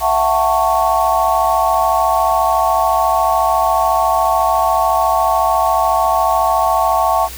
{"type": "chord", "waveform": "sine", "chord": "F# minor seventh", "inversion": "third", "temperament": "just", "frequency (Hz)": [666, 740, 888, 1110], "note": ["E5", "F#5", "A5", "C#6"], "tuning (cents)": [18, 0, 16, 2], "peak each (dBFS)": -17, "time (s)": [0, 7.29], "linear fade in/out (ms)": 50, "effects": ["added 60 Hz sine -32 dBFS peak until 7.37 s", "white hiss -32 dBFS RMS until 7.37 s"]}